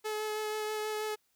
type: tone with vibrato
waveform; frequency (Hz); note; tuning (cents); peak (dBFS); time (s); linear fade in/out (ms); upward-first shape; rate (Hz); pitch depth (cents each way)
sawtooth; 428.4; A4; -46; -29; 0.04-1.16; 20; sine; 6.2; 13
effects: white hiss -74 dBFS RMS until 1.35 s